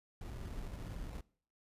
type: noise with sample-and-hold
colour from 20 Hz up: brown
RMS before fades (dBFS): -44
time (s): 0.21-1.21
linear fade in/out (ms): 5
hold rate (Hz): 1575
effects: noise-tail reverb RT60 0.5 s tail -22 dB re dry + resampled to 32000 Hz